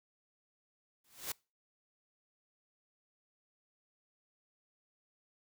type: noise with exponential growth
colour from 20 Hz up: white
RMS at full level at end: -35 dBFS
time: 1.04-1.32 s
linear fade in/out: 5 ms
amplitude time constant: 60 ms
effects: noise-tail reverb RT60 0.3 s tail -25 dB re dry